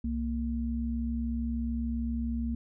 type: tone pair together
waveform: sine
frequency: 65.1 / 232 Hz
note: C2 / A#3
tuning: -8 / -8 cents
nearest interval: octave + minor seventh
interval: 2200 cents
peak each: -32 / -31 dBFS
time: 0.04-2.55 s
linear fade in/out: 5 ms
effects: none